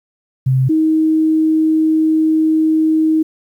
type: tone pair in turn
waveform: sine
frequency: 130.81 / 315.6 Hz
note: C3 / D#4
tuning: 0 / +25 cents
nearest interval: octave + minor third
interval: 1525 cents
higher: second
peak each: -10 dBFS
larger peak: neither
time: 0.46-0.69 / 0.69-3.23 s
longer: second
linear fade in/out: 10 ms
effects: 8-bit